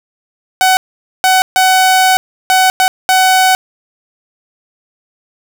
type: tone bursts at uneven times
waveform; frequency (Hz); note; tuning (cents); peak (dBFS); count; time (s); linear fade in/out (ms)
sawtooth; 750; F#5; +23; -3; 6; 0.61-0.77 / 1.24-1.42 / 1.56-2.17 / 2.5-2.7 / 2.8-2.88 / 3.09-3.55; 0
effects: none